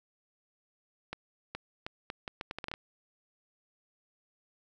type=accelerating click train; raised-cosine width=0.3 ms; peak=-21 dBFS; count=12; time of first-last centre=1.13-2.739 s; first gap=420 ms; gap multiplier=0.75; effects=none